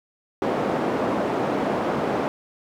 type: band-pass noise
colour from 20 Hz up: white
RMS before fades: -24 dBFS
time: 0.42-2.28 s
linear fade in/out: 0 ms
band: 200 to 610 Hz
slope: 12 dB/octave
effects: none